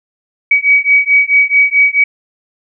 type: beating tone pair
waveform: sine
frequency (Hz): 2265 / 2269.6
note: C#7 / C#7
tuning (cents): +37 / +40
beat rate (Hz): 4.6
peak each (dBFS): -10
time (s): 0.51-2.04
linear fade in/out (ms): 5
effects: none